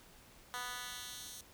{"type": "tone with high-pass filter sweep", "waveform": "10% pulse", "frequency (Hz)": 246.9, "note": "B3", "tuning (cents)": 0, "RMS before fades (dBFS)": -45, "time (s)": [0.54, 1.41], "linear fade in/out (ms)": 0, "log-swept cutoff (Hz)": [1100, 5800], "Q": 0.87, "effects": ["pink hiss -60 dBFS RMS until 1.53 s"]}